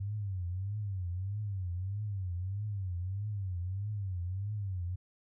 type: tone with vibrato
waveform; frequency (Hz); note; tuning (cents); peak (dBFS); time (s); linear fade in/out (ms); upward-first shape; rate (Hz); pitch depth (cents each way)
sine; 96.3; G2; -30; -33; 0-4.96; 10; triangle; 1.6; 190
effects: none